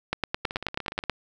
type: two click trains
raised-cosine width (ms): 0.3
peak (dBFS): -9 / -18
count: 10 / 11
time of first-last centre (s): 0.13-1.097 / 0.45-1.038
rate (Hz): 9.31 / 17
effects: none